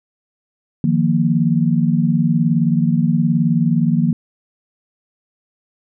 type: chord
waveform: sine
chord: Eb suspended second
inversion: none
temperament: equal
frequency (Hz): 155.56 / 174.61 / 233.1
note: Eb3 / F3 / Bb3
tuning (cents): 0 / 0 / 0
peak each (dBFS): -17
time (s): 0.84-4.13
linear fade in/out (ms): 2
effects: none